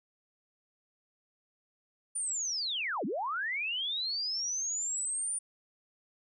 sine linear two-way sweep, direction down then up, 9400 to 176.8 to 9400 Hz, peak -31 dBFS, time 2.15-5.39 s, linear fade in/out 10 ms, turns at 3.05 s, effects none

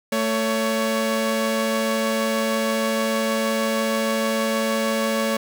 sawtooth tone pair together, 222.6 / 559.7 Hz, A3 / C#5, +20 / +17 cents, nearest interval octave + major third, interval 1597 cents, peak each -19 dBFS, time 0.12-5.37 s, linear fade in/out 5 ms, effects none

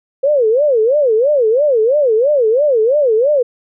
sine tone with vibrato, 510 Hz, C5, 44 cents flat, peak -9 dBFS, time 0.23-3.43 s, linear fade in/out 10 ms, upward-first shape sine, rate 3 Hz, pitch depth 290 cents each way, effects none

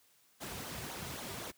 pink noise with flanger, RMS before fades -43 dBFS, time 0.4-1.52 s, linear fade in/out 20 ms, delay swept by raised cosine 0.39 to 3.79 ms, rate 3.8 Hz, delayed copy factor -0.6, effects white hiss -68 dBFS RMS until 1.57 s + high-pass 60 Hz 12 dB/octave

